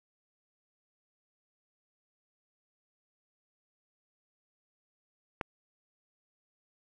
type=click; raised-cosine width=0.5 ms; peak=-17 dBFS; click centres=5.412 s; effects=none